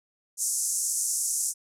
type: band-pass noise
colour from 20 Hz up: pink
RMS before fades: -28 dBFS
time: 0.37-1.54 s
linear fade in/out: 50 ms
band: 6100 to 11000 Hz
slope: 48 dB/octave
effects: none